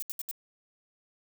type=noise bursts; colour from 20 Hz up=violet; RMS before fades=-35 dBFS; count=4; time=0-0.312 s; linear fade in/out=0 ms; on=24 ms; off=72 ms; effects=none

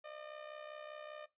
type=tone with amplitude modulation; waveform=sawtooth; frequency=605 Hz; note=D#5; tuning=49 cents flat; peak=-40 dBFS; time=0.04-1.26 s; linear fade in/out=10 ms; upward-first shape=sine; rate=65.1 Hz; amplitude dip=70%; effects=noise-tail reverb RT60 0.2 s tail -18 dB re dry + resampled to 8000 Hz

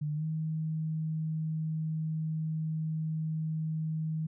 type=tone with pitch glide; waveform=sine; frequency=150 to 157.91 Hz; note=D3 to D#3; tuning=+37 to +26 cents; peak=-30 dBFS; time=0.01-4.27 s; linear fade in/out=10 ms; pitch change=+89 cents; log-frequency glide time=0.15-0.24 s; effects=none

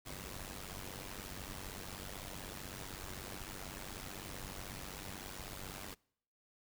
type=noise with amplitude modulation; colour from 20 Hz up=pink; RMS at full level=-43 dBFS; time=0.05-5.95 s; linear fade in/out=20 ms; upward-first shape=sine; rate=96 Hz; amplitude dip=80%; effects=noise-tail reverb RT60 0.7 s tail -26 dB re dry

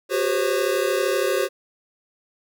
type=tone cluster; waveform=square; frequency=368 / 400.7 / 502 / 540 Hz; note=F#4 / G4 / B4 / C#5; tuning=-9 / +38 / +28 / -45 cents; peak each=-26 / -26 / -28 / -25 dBFS; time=0.09-1.49 s; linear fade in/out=50 ms; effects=none

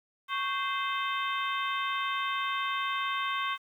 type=harmonic tone with a mistuned harmonic; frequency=519 Hz; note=C5; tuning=14 cents flat; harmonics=2 / 3 / 4 / 5 / 6 / 7; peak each=-31 / -37 / -37 / -40 / -39 / -41 dBFS; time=0.28-3.58 s; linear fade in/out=50 ms; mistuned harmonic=2; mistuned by=+110 cents; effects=10-bit

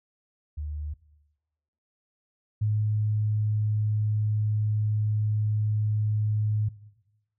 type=tone pair in turn; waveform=sine; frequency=75 / 106.55 Hz; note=D2 / G#2; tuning=+37 / +45 cents; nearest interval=tritone; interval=608 cents; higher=second; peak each=-30 / -22 dBFS; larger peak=second; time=0.57-0.94 / 2.61-6.69 s; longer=second; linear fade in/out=10 ms; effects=noise-tail reverb RT60 1.0 s tail -18 dB re dry

